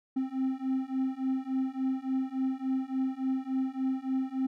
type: beating tone pair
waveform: triangle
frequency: 261.3 / 264.8 Hz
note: C4 / C4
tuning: -2 / +21 cents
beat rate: 3.5 Hz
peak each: -30 / -29 dBFS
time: 0.16-4.47 s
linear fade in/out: 10 ms
effects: none